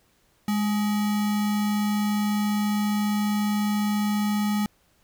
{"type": "tone with sample-and-hold", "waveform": "sine", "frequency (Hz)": 207.7, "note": "G#3", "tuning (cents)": 0, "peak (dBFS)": -21, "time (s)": [0.48, 4.66], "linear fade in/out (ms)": 2, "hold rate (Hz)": 1050, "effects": ["pink hiss -64 dBFS RMS until 5.03 s"]}